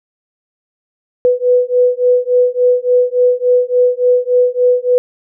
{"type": "beating tone pair", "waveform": "sine", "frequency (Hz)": [493.9, 497.4], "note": ["B4", "B4"], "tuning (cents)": [0, 12], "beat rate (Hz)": 3.5, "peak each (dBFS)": -12, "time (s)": [1.25, 4.98], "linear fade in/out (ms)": 0, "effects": []}